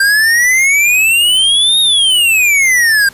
square exponential two-way sweep, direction up then down, 1580 to 3762 to 1580 Hz, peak -8 dBFS, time 0-3.09 s, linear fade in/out 5 ms, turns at 1.8 s, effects pink hiss -39 dBFS RMS until 3.13 s + resampled to 32000 Hz

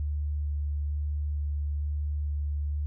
sine tone with vibrato, 73.42 Hz, D2, in tune, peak -27 dBFS, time 0-2.86 s, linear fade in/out 0 ms, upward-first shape square, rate 1.1 Hz, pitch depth 8 cents each way, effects none

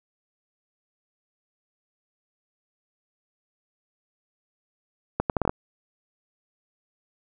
accelerating click train, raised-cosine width 1 ms, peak -8 dBFS, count 7, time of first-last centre 5.2-5.495 s, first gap 98 ms, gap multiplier 0.71, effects none

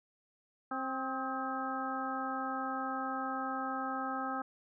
harmonic tone with a mistuned harmonic, 264.5 Hz, C4, 19 cents sharp, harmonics 1 / 2 / 3 / 4 / 5 / 6, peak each -40 / -45 / -39 / -46 / -38 / -45 dBFS, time 0.71-4.42 s, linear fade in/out 5 ms, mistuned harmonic 5, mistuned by -53 cents, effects none

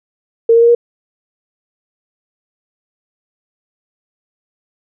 sine tone with pitch steps, 458.6 / 463.7 / 468.8 / 474 Hz, A#4 / A#4 / A#4 / A#4, -28 / -9 / +10 / +29 cents, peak -5 dBFS, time 0.49-0.75 s, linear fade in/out 5 ms, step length 65 ms, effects none

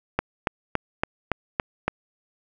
click train, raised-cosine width 0.5 ms, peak -6 dBFS, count 7, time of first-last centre 0.19-1.88 s, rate 3.55 Hz, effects none

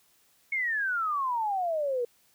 sine exponential sweep, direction down, 2207 to 469.2 Hz, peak -26 dBFS, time 0.52-2.05 s, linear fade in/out 5 ms, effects white hiss -65 dBFS RMS until 2.34 s

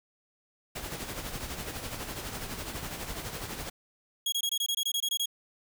pink noise with tremolo, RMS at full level -36 dBFS, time 0.75-3.7 s, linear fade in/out 10 ms, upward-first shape sine, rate 12 Hz, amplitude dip 50%
sawtooth tone bursts, 3306 Hz, G#7, 9 cents flat, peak -24 dBFS, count 12, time 4.26-5.258 s, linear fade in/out 5 ms, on 63 ms, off 22 ms
effects none

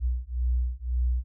sine beating tone pair, 60.5 / 62.4 Hz, B1 / B1, -35 / +19 cents, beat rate 1.9 Hz, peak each -27 dBFS, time 0-1.24 s, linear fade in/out 50 ms, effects none

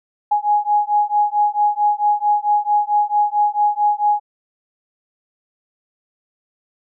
sine beating tone pair, 830 / 834.5 Hz, G#5 / G#5, -1 / +8 cents, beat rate 4.5 Hz, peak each -17 dBFS, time 0.31-4.2 s, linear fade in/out 10 ms, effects none

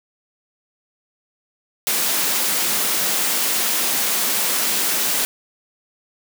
white high-pass noise, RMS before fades -20 dBFS, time 1.87-5.25 s, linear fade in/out 0 ms, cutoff 160 Hz, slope 96 dB/octave, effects none

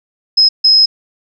sine tone bursts at uneven times, 5120 Hz, D#8, 49 cents sharp, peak -5 dBFS, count 2, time 0.37-0.49 / 0.64-0.86 s, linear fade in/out 10 ms, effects none

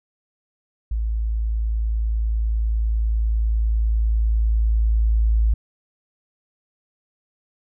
sine tone with level ramp, 55 Hz, A1, in tune, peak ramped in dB -20 to -14 dBFS, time 0.91-5.54 s, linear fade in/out 5 ms, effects none

